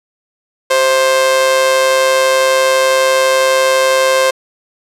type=tone with amplitude modulation; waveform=sawtooth; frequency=526 Hz; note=C5; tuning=9 cents sharp; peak=-3 dBFS; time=0.7-4.31 s; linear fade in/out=10 ms; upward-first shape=sine; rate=142 Hz; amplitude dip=50%; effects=low-pass 11000 Hz 12 dB/octave